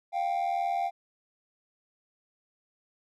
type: tone pair together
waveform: triangle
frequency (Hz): 701.5 / 784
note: F5 / G5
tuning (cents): +8 / 0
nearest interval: major second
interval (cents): 192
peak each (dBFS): -26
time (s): 0.12-0.91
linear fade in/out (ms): 50
effects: tanh soft clip ceiling -22 dBFS